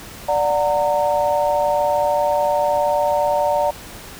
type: chord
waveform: sine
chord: D augmented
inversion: none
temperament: just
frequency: 587.3 / 734.2 / 917.7 Hz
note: D5 / F#5 / A#5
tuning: 0 / -14 / -27 cents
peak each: -18 / -22 / -20 dBFS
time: 0.28-3.71 s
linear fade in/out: 10 ms
effects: pink hiss -37 dBFS RMS until 4.19 s